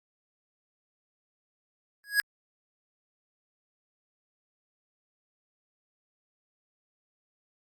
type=tone with exponential growth; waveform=square; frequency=1661.2 Hz; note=G#6; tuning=in tune; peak=-18 dBFS; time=2.04-2.2 s; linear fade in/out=0 ms; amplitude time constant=34 ms; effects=Opus 48 kbps